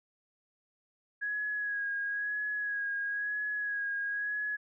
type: tone with vibrato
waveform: sine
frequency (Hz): 1661.2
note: G#6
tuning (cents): 0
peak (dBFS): -31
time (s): 1.21-4.57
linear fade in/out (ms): 20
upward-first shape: sine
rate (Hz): 1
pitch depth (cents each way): 30
effects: none